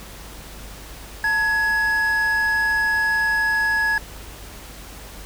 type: tone pair together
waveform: triangle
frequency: 891 / 1679.2 Hz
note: A5 / G#6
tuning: +22 / +19 cents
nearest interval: major seventh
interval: 1097 cents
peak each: -25 / -16 dBFS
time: 1.24-3.98 s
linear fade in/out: 2 ms
effects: added 50 Hz sine -40 dBFS peak until 5.25 s + pink hiss -40 dBFS RMS until 5.25 s